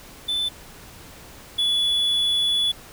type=tone pair in turn; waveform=triangle; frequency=3520 / 3420 Hz; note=A7 / A7; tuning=0 / -50 cents; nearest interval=unison; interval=50 cents; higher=first; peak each=-20 / -17 dBFS; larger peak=second; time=0.28-0.49 / 1.58-2.72 s; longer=second; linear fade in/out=10 ms; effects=pink hiss -44 dBFS RMS until 2.92 s